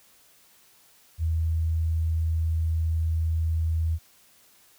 sine tone, 81 Hz, E2, 30 cents flat, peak -22 dBFS, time 1.18-3.99 s, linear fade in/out 50 ms, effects white hiss -58 dBFS RMS until 4.78 s

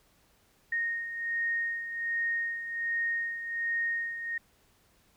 sine beating tone pair, 1856 / 1857.3 Hz, A#6 / A#6, -8 / -7 cents, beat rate 1.3 Hz, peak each -30 / -37 dBFS, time 0.72-4.38 s, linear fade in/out 5 ms, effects pink hiss -66 dBFS RMS until 5.16 s

